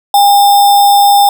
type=tone with sample-and-hold; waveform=sine; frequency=808 Hz; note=G#5; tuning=48 cents flat; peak=-3 dBFS; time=0.14-1.29 s; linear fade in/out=2 ms; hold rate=4410 Hz; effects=none